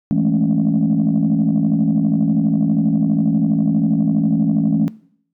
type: chord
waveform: sine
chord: A major seventh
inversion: second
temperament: equal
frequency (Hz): 164.81 / 207.7 / 220 / 277.2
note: E3 / G#3 / A3 / C#4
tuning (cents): 0 / 0 / 0 / 0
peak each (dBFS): -18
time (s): 0.11-4.88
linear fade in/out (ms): 0
effects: noise-tail reverb RT60 0.6 s tail -20 dB re dry + tanh soft clip ceiling -8 dBFS